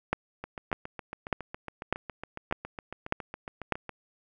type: two click trains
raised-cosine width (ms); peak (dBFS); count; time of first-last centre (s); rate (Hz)
0.5; -22 / -10; 26 / 7; 0.44-3.893 / 0.13-3.723; 7.24 / 1.67
effects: none